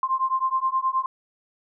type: beating tone pair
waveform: sine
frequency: 1046.5 / 1056 Hz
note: C6 / C6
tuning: 0 / +16 cents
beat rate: 9.5 Hz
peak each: -24 dBFS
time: 0.03-1.06 s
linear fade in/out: 2 ms
effects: none